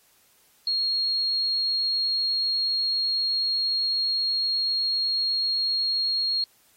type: tone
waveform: sine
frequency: 4277 Hz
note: C8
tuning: 37 cents sharp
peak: -22 dBFS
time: 0.67-6.44 s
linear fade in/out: 2 ms
effects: white hiss -61 dBFS RMS until 6.76 s + AAC 48 kbps